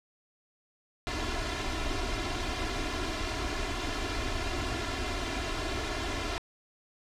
pink noise with comb filter, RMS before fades -32 dBFS, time 1.07-6.38 s, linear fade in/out 0 ms, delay 2.9 ms, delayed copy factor +0.9, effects low-pass 5000 Hz 12 dB/octave

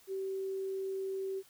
sine tone, 384.8 Hz, G4, 32 cents flat, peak -34 dBFS, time 0.07-1.43 s, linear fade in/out 50 ms, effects white hiss -62 dBFS RMS until 1.49 s

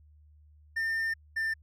triangle tone pair in turn, 1805 / 1789.4 Hz, A6 / A6, +44 / +29 cents, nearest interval unison, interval 15 cents, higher first, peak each -26 dBFS, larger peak neither, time 0.76-1.14 / 1.36-1.54 s, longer first, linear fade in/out 10 ms, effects added 75 Hz sine -55 dBFS peak until 1.62 s

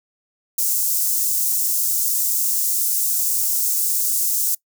white high-pass noise, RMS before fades -20 dBFS, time 0.58-4.55 s, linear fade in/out 5 ms, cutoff 6300 Hz, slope 24 dB/octave, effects noise-tail reverb RT60 0.1 s tail -23 dB re dry

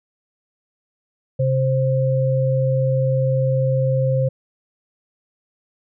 sine tone pair together, 132.53 / 526 Hz, C3 / C5, +23 / +9 cents, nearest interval 2 octaves, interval 2386 cents, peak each -17 / -20 dBFS, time 1.39-4.29 s, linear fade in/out 10 ms, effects none

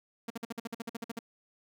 sawtooth tone bursts, 230.3 Hz, A#3, 21 cents flat, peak -31 dBFS, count 13, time 0.28-1.191 s, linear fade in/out 5 ms, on 23 ms, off 51 ms, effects none

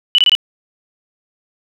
sine tone bursts, 2966 Hz, F#7, 4 cents sharp, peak -7 dBFS, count 4, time 0.15-0.351 s, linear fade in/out 0 ms, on 33 ms, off 23 ms, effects none

